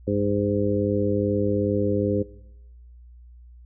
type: harmonic tone with a mistuned harmonic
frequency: 102.5 Hz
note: G#2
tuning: 22 cents flat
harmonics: 1 / 2 / 3 / 4 / 5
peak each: -27 / -27 / -27 / -27 / -27 dBFS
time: 0.07-2.23 s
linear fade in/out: 10 ms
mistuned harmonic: 1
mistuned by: -62 cents
effects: noise-tail reverb RT60 1.0 s tail -21 dB re dry + added 60 Hz sine -44 dBFS peak until 3.65 s